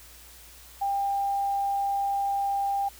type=tone; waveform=sine; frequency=796 Hz; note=G5; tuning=26 cents sharp; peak=-24 dBFS; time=0.81-2.89 s; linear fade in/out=10 ms; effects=added 60 Hz sine -53 dBFS peak until 2.99 s + white hiss -50 dBFS RMS until 2.99 s